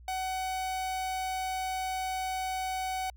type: tone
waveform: 45% pulse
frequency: 750 Hz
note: F#5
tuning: 23 cents sharp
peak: -31 dBFS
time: 0.08-3.1 s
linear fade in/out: 2 ms
effects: added 60 Hz sine -49 dBFS peak until 3.16 s